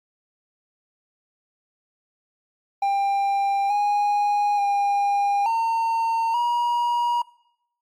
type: tone with pitch steps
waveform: triangle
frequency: 795 / 823 / 807 / 911 / 956 Hz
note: G5 / G#5 / G#5 / A#5 / A#5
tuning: +24 / -16 / -50 / -40 / +43 cents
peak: -17 dBFS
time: 2.82-7.22 s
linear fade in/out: 5 ms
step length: 880 ms
effects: noise-tail reverb RT60 0.8 s tail -21 dB re dry + AAC 64 kbps